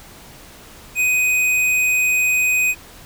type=tone with hard clipping; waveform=sine; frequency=2500 Hz; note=D#7; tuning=8 cents sharp; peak=-16 dBFS; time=0.95-2.75 s; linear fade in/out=50 ms; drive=12 dB; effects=pink hiss -42 dBFS RMS until 3.05 s